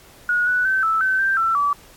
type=tone with pitch steps; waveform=sine; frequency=1450 / 1481 / 1540 / 1316 / 1532 / 1571 / 1338 / 1150 Hz; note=F#6 / F#6 / G6 / E6 / G6 / G6 / E6 / D6; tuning=-35 / +1 / -31 / -3 / -40 / +3 / +25 / -37 cents; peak=-16 dBFS; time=0.29-1.73 s; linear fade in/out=2 ms; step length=180 ms; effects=pink hiss -48 dBFS RMS until 1.96 s + AAC 64 kbps